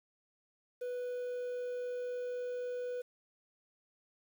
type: tone with quantisation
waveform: triangle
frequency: 493.9 Hz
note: B4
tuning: in tune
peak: -34 dBFS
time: 0.81-3.02 s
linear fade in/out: 10 ms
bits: 10
effects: none

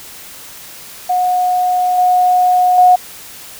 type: tone with level steps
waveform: sine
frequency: 727 Hz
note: F#5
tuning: 31 cents flat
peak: -11 / -8 / -4 dBFS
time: 1.09-2.96 s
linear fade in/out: 10 ms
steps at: 1.98 / 2.78 s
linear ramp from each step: 2 ms
effects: white hiss -34 dBFS RMS until 3.59 s

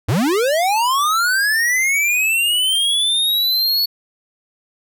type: linear sweep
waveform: square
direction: up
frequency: 82.41 to 4435 Hz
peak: -15 dBFS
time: 0.08-3.86 s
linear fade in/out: 10 ms
effects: none

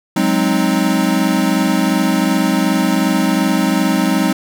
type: chord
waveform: square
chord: Ab dominant seventh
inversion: third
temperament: equal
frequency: 185 / 207.7 / 261.6 / 311.1 Hz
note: Gb3 / Ab3 / C4 / Eb4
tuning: 0 / 0 / 0 / 0 cents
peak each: -19 dBFS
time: 0.16-4.33 s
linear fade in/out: 5 ms
effects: none

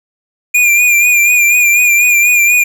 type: tone with vibrato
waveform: square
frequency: 2414 Hz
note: D7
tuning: 47 cents sharp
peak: -7 dBFS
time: 0.54-2.64 s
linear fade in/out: 10 ms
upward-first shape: sine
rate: 4.1 Hz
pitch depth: 45 cents each way
effects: none

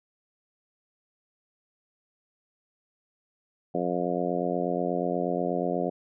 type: harmonic tone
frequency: 88.3 Hz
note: F2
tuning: 20 cents sharp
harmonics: 2 / 3 / 4 / 5 / 6 / 7 / 8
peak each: -33 / -33 / -33 / -33 / -33 / -33 / -33 dBFS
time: 3.74-5.9 s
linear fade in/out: 10 ms
effects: none

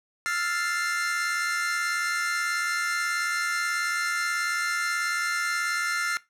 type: chord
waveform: 45% pulse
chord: F major seventh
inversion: third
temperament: equal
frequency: 1318.5 / 1396.9 / 1760 / 2093 Hz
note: E6 / F6 / A6 / C7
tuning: 0 / 0 / 0 / 0 cents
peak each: -35 / -29 / -32 / -31 dBFS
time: 0.26-6.17 s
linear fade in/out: 0 ms
effects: noise-tail reverb RT60 0.2 s tail -18 dB re dry + low-pass 11000 Hz 12 dB/octave

